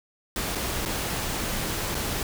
pink noise with dropouts, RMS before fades -29 dBFS, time 0.36-2.23 s, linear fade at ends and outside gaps 1 ms, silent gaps 0.551-0.555 / 0.852-0.859 / 1.946-1.951 s, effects none

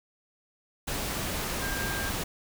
sine tone in noise, 1598 Hz, G6, 33 cents sharp, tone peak -34 dBFS, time 1.62-2.1 s, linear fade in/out 10 ms, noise pink, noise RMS -32 dBFS, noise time 0.87-2.24 s, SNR -5 dB, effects none

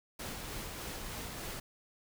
pink noise with tremolo, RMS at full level -41 dBFS, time 0.19-1.6 s, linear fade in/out 5 ms, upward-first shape sine, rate 3.3 Hz, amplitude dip 25%, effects none

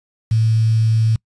sine tone with quantisation, 111.5 Hz, A2, 23 cents sharp, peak -12 dBFS, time 0.31-1.16 s, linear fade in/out 5 ms, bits 6, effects noise-tail reverb RT60 0.1 s tail -26 dB re dry + resampled to 22050 Hz

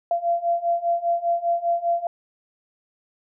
sine beating tone pair, 683 / 688 Hz, F5 / F5, -39 / -26 cents, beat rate 5 Hz, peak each -24 / -22 dBFS, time 0.11-2.07 s, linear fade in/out 2 ms, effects none

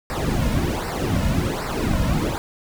brown noise with flanger, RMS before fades -22 dBFS, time 0.1-2.38 s, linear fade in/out 0 ms, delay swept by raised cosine 0.3 to 2.6 ms, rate 1.3 Hz, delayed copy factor -0.8, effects none

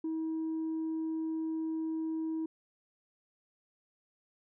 sine tone, 320.3 Hz, E4, 50 cents flat, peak -30 dBFS, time 0.04-2.46 s, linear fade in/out 5 ms, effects tanh soft clip ceiling -30 dBFS

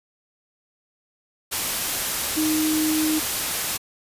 sine tone in noise, 311.1 Hz, D#4, in tune, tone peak -20 dBFS, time 2.36-3.2 s, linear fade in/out 20 ms, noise white, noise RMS -25 dBFS, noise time 1.51-3.78 s, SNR +2 dB, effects resampled to 32000 Hz

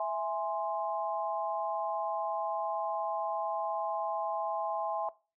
sine chord, E augmented, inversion none, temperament equal, 659.3 / 830.6 / 1046.5 Hz, E5 / G#5 / B#5, 0 / 0 / 0 cents, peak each -33 / -34 / -37 dBFS, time 0-5.09 s, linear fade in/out 2 ms, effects noise-tail reverb RT60 0.3 s tail -18 dB re dry

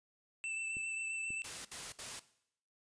square tone with vibrato, 2657 Hz, E7, 13 cents sharp, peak -38 dBFS, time 0.44-1.42 s, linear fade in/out 0 ms, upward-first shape sine, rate 7.5 Hz, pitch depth 16 cents each way
clicks, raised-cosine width 3 ms, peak -38 dBFS, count 2, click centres 0.769 / 1.305 s
white noise bursts, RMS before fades -44 dBFS, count 3, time 1.44-2.196 s, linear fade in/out 5 ms, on 210 ms, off 63 ms
effects noise-tail reverb RT60 0.7 s tail -17 dB re dry + resampled to 22050 Hz

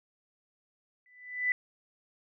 sine tone with exponential growth, 1991 Hz, B6, 14 cents sharp, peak -22 dBFS, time 1.06-1.52 s, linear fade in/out 1 ms, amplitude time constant 100 ms, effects none

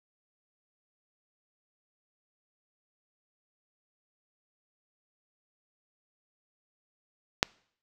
click, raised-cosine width 0.2 ms, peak -3 dBFS, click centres 7.429 s, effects noise-tail reverb RT60 0.6 s tail -26 dB re dry

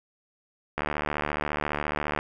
click train, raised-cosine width 0.5 ms, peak -12 dBFS, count 106, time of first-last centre 0.78-2.189 s, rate 74.5 Hz, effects none

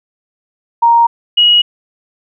sine tone pair in turn, 934 / 2901 Hz, A#5 / F#7, +3 / -35 cents, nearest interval octave + minor sixth, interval 1962 cents, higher second, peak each -5 dBFS, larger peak neither, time 0.82-1.07 / 1.37-1.62 s, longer neither, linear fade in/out 10 ms, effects none

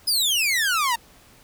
sawtooth exponential sweep, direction down, 5120 to 904 Hz, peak -16 dBFS, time 0.07-0.96 s, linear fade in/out 10 ms, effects pink hiss -52 dBFS RMS until 1.43 s

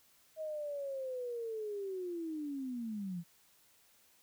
sine linear sweep, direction down, 636 to 164.81 Hz, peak -37 dBFS, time 0.36-3.24 s, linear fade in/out 50 ms, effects white hiss -67 dBFS RMS until 4.22 s

